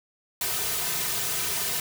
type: noise with comb filter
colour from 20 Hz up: white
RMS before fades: -28 dBFS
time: 0.41-1.8 s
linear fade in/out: 2 ms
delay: 3.6 ms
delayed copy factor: -0.8
effects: none